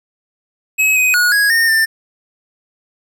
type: tone with pitch steps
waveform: square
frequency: 2561 / 2510 / 1453 / 1658 / 1832 / 1790 Hz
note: D#7 / D#7 / F#6 / G#6 / A#6 / A6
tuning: +49 / +15 / -32 / -3 / -31 / +29 cents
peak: -11 dBFS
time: 0.78-1.86 s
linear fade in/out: 20 ms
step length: 180 ms
effects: none